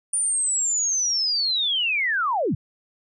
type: linear sweep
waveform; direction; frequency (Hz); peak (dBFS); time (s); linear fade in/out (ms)
sine; down; 9397 to 96; -20; 0.13-2.55; 5
effects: none